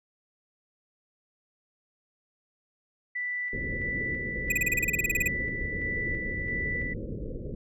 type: tone with tremolo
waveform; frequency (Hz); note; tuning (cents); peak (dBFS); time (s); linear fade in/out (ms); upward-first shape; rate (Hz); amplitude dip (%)
sine; 1975.5; B6; 0; -29; 3.15-6.94; 10; square; 1.5; 30
type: low-pass noise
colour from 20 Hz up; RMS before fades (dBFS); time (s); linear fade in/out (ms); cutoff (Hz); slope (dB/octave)
pink; -35; 3.53-7.55; 2; 550; 96
type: tone bursts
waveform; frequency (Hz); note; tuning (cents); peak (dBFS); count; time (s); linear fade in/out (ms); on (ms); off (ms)
square; 2489; D#7; 0; -23; 15; 4.5-5.278; 5; 22; 32
effects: none